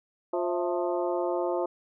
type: harmonic tone with a mistuned harmonic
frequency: 176.5 Hz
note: F3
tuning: 19 cents sharp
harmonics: 2 / 3 / 4 / 5 / 6 / 7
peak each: -29 / -31 / -32 / -36 / -40 / -43 dBFS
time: 0.33-1.66 s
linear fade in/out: 5 ms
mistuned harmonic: 4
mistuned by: -96 cents
effects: none